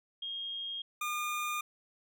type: tone pair in turn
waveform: sine / 25% pulse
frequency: 3244 / 1212.3 Hz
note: G#7 / D#6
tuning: -41 / -45 cents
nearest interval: octave + perfect fourth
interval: 1704 cents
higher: first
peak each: -36 / -29 dBFS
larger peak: second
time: 0.22-0.82 / 1.01-1.61 s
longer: neither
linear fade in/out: 5 ms
effects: none